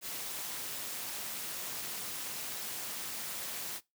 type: noise with amplitude modulation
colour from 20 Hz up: white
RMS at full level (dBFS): -37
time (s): 0.01-3.81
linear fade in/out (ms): 50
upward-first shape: sine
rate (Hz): 217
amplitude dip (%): 60
effects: noise-tail reverb RT60 0.2 s tail -21 dB re dry + high-pass 100 Hz 12 dB/octave